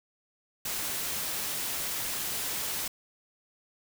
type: noise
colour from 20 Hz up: white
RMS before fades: -33 dBFS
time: 0.65-2.88 s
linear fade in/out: 5 ms
effects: none